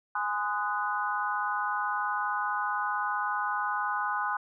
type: chord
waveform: sine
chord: Ab dominant seventh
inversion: none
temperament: equal with one note detuned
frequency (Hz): 830.6 / 1025.6 / 1244.5 / 1480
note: Ab5 / C6 / Eb6 / Gb6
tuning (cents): 0 / -35 / 0 / 0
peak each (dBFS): -33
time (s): 0.15-4.37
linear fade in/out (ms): 5
effects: none

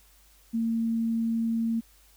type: tone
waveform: sine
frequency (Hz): 227.9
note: A#3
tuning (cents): -39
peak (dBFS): -24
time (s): 0.53-1.81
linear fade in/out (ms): 20
effects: added 50 Hz sine -59 dBFS peak until 2.16 s + white hiss -60 dBFS RMS until 2.16 s

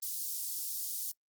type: high-pass noise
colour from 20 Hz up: white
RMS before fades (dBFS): -37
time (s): 0.02-1.12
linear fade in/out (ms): 10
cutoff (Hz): 4800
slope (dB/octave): 24
effects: noise-tail reverb RT60 0.1 s tail -26 dB re dry + Opus 24 kbps

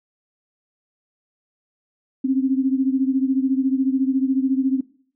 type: beating tone pair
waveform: sine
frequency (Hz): 262 / 276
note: C4 / C#4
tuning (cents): +2 / -7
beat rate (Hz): 14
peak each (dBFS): -18 / -22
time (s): 2.24-4.81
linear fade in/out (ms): 10
effects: noise-tail reverb RT60 0.5 s tail -20 dB re dry

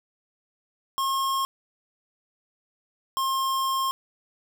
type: tone pair in turn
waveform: square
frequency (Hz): 1077 / 1067.1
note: C6 / C6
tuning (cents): +50 / +34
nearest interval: unison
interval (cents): 16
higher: first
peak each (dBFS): -24 / -24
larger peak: neither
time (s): 0.98-1.45 / 3.17-3.91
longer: second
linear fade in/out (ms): 0
effects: none

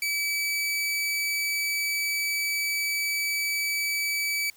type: tone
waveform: sawtooth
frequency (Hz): 2296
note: D7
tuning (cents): -40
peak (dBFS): -22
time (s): 0.02-4.5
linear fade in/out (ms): 2
effects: white hiss -57 dBFS RMS until 4.56 s

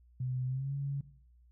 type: tone with pitch glide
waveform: sine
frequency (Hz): 127.4 to 139.74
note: C3 to C#3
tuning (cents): -46 to +14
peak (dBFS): -32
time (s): 0.2-1.01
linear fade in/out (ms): 5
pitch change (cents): +160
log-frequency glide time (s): 0.46-0.73
effects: noise-tail reverb RT60 0.7 s tail -17 dB re dry + added 60 Hz sine -59 dBFS peak until 1.51 s

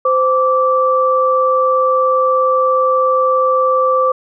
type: tone pair together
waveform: sine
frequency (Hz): 517.3 / 1165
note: C5 / D6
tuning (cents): -20 / -14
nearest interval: octave + major second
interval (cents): 1406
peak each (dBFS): -13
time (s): 0.05-4.12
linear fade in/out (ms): 5
effects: none

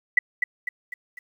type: tone with echo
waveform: sine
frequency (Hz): 1975.5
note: B6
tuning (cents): 0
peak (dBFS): -12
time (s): 0.17-0.19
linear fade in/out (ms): 5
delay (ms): 250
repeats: 4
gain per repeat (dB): -6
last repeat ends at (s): 1.19
effects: 9-bit

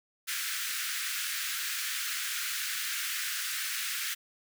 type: high-pass noise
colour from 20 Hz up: pink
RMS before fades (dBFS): -34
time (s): 0.27-4.15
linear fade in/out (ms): 20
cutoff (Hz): 1400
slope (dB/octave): 48
effects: none

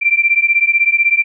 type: beating tone pair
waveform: sine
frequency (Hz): 2349 / 2365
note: D7 / D7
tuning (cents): 0 / +12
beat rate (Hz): 16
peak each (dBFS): -13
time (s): 0.01-1.24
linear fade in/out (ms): 20
effects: none

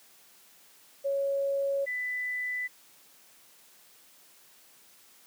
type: tone pair in turn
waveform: sine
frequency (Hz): 554.4 / 1992.8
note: C#5 / B6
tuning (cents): 0 / +15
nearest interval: octave + minor seventh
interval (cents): 2215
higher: second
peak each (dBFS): -26 / -30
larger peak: first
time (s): 1.04-1.86 / 1.86-2.68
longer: neither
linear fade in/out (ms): 20
effects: white hiss -58 dBFS RMS until 5.26 s + high-pass 150 Hz 12 dB/octave

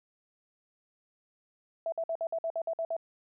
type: tone bursts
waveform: sine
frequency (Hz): 659.3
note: E5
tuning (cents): 0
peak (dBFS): -29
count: 10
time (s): 1.86-2.966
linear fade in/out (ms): 2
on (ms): 62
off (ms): 54
effects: none

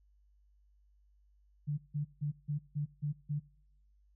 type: tone bursts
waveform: sine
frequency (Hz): 146.83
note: D3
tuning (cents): 0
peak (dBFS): -31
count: 7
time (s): 1.67-3.4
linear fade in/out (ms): 20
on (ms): 110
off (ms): 160
effects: noise-tail reverb RT60 0.8 s tail -24 dB re dry + added 50 Hz sine -64 dBFS peak until 4.15 s

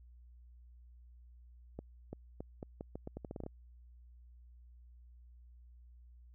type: accelerating click train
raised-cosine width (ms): 2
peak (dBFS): -29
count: 14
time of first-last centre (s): 1.79-3.464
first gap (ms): 340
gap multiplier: 0.81
effects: added 60 Hz sine -55 dBFS peak until 6.34 s

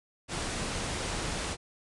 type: low-pass noise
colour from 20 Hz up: pink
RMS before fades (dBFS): -34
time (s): 0.28-1.57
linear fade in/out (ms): 50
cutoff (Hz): 10000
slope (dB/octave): 96
effects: none

